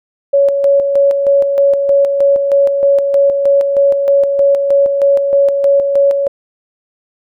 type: tone with tremolo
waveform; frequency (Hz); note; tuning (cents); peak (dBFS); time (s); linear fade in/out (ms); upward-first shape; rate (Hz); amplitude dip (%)
sine; 559; C#5; +14; -6; 0.33-6.28; 10; square; 3.2; 45
effects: none